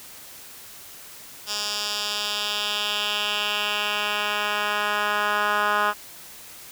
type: tone with band-pass filter sweep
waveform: 10% pulse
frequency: 207.7 Hz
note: G#3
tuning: in tune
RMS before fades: -25 dBFS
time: 1.46-5.94 s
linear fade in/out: 50 ms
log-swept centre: 5100 to 1400 Hz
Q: 2
effects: white hiss -43 dBFS RMS until 6.71 s